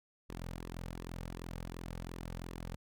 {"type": "tone with flanger", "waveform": "sawtooth", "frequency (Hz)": 43, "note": "F1", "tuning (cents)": -26, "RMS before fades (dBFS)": -44, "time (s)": [0.29, 2.76], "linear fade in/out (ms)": 10, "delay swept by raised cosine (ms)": [1.3, 3], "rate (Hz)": 2.7, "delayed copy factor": -0.6, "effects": []}